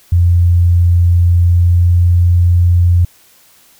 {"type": "tone with pitch glide", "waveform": "sine", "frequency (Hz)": [87, 87.55], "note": ["F2", "F2"], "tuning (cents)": [-6, 5], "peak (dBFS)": -6, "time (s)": [0.12, 3.05], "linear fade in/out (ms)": 5, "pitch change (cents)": 11, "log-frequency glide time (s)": [1.41, 1.92], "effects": ["white hiss -47 dBFS RMS until 3.79 s"]}